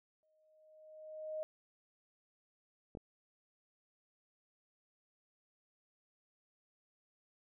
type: tone with exponential growth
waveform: sine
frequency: 622.3 Hz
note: D#5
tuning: in tune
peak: -36 dBFS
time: 0.23-1.43 s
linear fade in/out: 0 ms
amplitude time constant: 260 ms
type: clicks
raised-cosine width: 2 ms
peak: -34 / -34 dBFS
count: 2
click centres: 2.951 / 2.972 s
effects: none